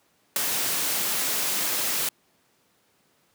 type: noise with ADSR envelope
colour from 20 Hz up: white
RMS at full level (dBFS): -20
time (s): 0.36-2.09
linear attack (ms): 3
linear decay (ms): 9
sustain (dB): -6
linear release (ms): 3
effects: pink hiss -65 dBFS RMS until 3.34 s + high-pass 150 Hz 12 dB/octave